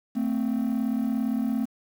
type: tone pair together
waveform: triangle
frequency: 222.8 / 260.3 Hz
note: A3 / C4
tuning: +22 / -9 cents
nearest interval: minor third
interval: 269 cents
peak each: -23 / -24 dBFS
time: 0.15-1.66 s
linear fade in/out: 20 ms
effects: tanh soft clip ceiling -17 dBFS + 8-bit